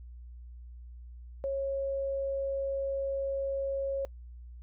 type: tone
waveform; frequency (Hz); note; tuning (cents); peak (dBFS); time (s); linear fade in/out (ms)
sine; 547; C#5; -23; -29; 1.44-4.05; 0
effects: noise-tail reverb RT60 0.1 s tail -24 dB re dry + added 60 Hz sine -44 dBFS peak until 4.62 s